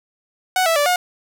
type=tone with pitch steps; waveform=sawtooth; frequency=742 / 657 / 582 / 720 Hz; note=F#5 / E5 / D5 / F#5; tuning=+5 / -6 / -16 / -47 cents; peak=-11 dBFS; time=0.56-0.96 s; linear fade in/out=2 ms; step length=100 ms; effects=none